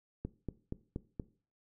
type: click train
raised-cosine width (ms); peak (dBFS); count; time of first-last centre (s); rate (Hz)
3; -24; 5; 0.25-1.198; 4.22
effects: noise-tail reverb RT60 0.4 s tail -18 dB re dry